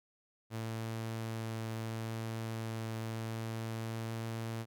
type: tone with pitch glide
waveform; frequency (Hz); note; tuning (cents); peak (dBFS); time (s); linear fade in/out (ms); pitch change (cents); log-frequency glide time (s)
sawtooth; 112.4 to 113.51; A2 to A#2; +37 to -46; -33; 0.5-4.66; 50; +17; 3.78-4.15
effects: none